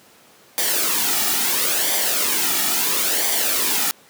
white noise with flanger, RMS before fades -20 dBFS, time 0.58-3.91 s, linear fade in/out 0 ms, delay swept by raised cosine 0.74 to 1.94 ms, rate 0.74 Hz, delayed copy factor -0.6, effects pink hiss -50 dBFS RMS until 4.09 s + high-pass 200 Hz 12 dB/octave

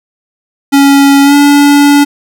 square tone with pitch glide, 278.9 to 286.7 Hz, C#4 to D4, +11 to -42 cents, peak -3 dBFS, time 0.72-2.05 s, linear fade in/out 20 ms, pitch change +47 cents, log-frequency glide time 1.23-1.35 s, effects none

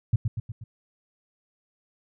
sine tone with echo, 111.6 Hz, A2, 25 cents sharp, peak -16 dBFS, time 0.13-0.16 s, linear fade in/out 5 ms, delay 120 ms, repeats 4, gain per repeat -5 dB, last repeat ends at 0.64 s, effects none

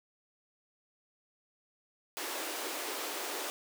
pink high-pass noise, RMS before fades -38 dBFS, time 2.17-3.5 s, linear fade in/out 0 ms, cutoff 300 Hz, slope 48 dB/octave, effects none

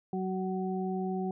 harmonic tone, 187.3 Hz, F#3, 21 cents sharp, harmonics 1 / 2 / 4, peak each -32 / -35 / -38 dBFS, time 0.13-1.31 s, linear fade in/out 2 ms, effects none

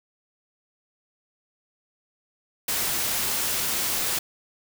white noise, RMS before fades -26 dBFS, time 2.68-4.19 s, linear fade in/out 5 ms, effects none

